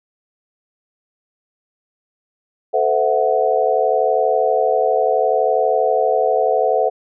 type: chord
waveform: sine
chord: F# half-diminished seventh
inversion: first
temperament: equal with one note detuned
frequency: 440 / 512.2 / 659.3 / 740 Hz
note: A4 / C5 / E5 / F#5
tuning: 0 / -37 / 0 / 0 cents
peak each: -19 dBFS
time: 2.73-6.9 s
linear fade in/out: 20 ms
effects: none